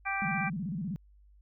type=harmonic tone; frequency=392 Hz; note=G4; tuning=in tune; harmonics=2 / 3 / 4 / 5 / 6; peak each=-35 / -38 / -36 / -41 / -34 dBFS; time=0.05-0.5 s; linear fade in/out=20 ms
type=tone with vibrato; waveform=sine; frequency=179.4 Hz; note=F3; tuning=47 cents sharp; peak=-32 dBFS; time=0.22-0.96 s; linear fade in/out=0 ms; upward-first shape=square; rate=16 Hz; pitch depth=220 cents each way
effects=added 50 Hz sine -56 dBFS peak until 1.41 s